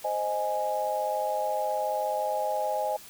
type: chord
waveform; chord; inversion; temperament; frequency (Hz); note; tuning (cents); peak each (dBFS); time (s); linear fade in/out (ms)
sine; Ab major; first; equal; 523.3 / 622.3 / 830.6; C5 / Eb5 / Ab5; 0 / 0 / 0; -33 / -30 / -29; 0.04-2.97; 10
effects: white hiss -48 dBFS RMS until 3.09 s